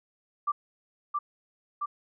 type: tone with echo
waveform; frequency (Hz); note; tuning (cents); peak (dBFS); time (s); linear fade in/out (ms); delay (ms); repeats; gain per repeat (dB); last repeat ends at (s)
sine; 1174.7; D6; 0; -24; 0.47-0.52; 10; 670; 2; -2; 1.86
effects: none